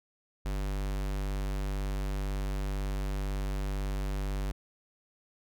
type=tone; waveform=square; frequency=49 Hz; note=G1; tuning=in tune; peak=-31 dBFS; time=0.45-4.52 s; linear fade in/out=10 ms; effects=none